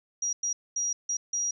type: tone bursts at uneven times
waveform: sine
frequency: 5740 Hz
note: F8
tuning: 47 cents sharp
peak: -26 dBFS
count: 5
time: 0.22-0.33 / 0.43-0.53 / 0.76-0.93 / 1.09-1.17 / 1.33-1.51 s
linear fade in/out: 5 ms
effects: none